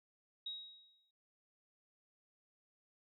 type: tone with exponential decay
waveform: sine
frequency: 3800 Hz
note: A#7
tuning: 33 cents sharp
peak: -39 dBFS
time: 0.46-1.11 s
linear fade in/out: 5 ms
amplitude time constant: 140 ms
effects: noise-tail reverb RT60 0.3 s tail -26 dB re dry